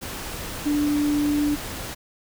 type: tone in noise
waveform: sine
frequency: 293.7 Hz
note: D4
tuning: in tune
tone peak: -19 dBFS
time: 0.65-1.56 s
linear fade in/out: 20 ms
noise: pink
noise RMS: -33 dBFS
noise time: 0.01-1.95 s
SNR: +11 dB
effects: none